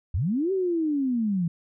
sine linear two-way sweep, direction up then down, 65.7 to 391.4 to 161.9 Hz, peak -22 dBFS, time 0.14-1.48 s, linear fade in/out 5 ms, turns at 0.52 s, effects none

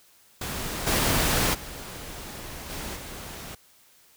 pink noise with level steps, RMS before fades -32 / -23 / -39 / -35 / -39 dBFS, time 0.41-3.55 s, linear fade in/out 5 ms, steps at 0.86 / 1.53 / 2.69 / 2.95 s, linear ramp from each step 20 ms, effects white hiss -58 dBFS RMS until 4.16 s

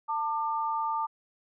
sine tone pair together, 895.2 / 1195 Hz, A5 / D6, +30 / +30 cents, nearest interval perfect fourth, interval 500 cents, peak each -29 / -31 dBFS, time 0.08-1.07 s, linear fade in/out 20 ms, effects none

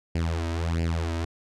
sawtooth tone with flanger, 83 Hz, E2, 12 cents sharp, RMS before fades -27 dBFS, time 0.15-1.25 s, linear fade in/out 5 ms, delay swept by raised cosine 0.4 to 3.2 ms, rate 1.5 Hz, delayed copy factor +0.85, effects low-pass 7000 Hz 12 dB/octave

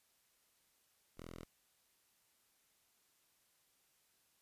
5% pulse tone, 42.02 Hz, E1, 34 cents sharp, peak -38 dBFS, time 1.17-1.45 s, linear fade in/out 10 ms, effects white hiss -75 dBFS RMS until 4.41 s + resampled to 32000 Hz

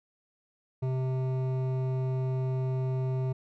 sine tone with hard clipping, 130 Hz, C3, 11 cents flat, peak -29 dBFS, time 0.82-3.33 s, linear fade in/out 10 ms, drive 12 dB, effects none

